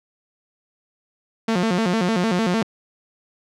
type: tone with vibrato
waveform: sawtooth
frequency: 200.4 Hz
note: G3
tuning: 38 cents sharp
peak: -14 dBFS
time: 1.48-2.63 s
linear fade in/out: 5 ms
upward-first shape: square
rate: 6.6 Hz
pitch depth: 200 cents each way
effects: low-pass 6000 Hz 12 dB/octave